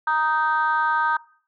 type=chord; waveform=sine; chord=Eb major; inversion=second; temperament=just; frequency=933.4 / 1244.5 / 1555.6 Hz; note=Bb5 / Eb6 / G6; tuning=+2 / 0 / -14 cents; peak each=-21 / -23 / -23 dBFS; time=0.07-1.17 s; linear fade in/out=5 ms; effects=noise-tail reverb RT60 0.5 s tail -22 dB re dry + tanh soft clip ceiling -10 dBFS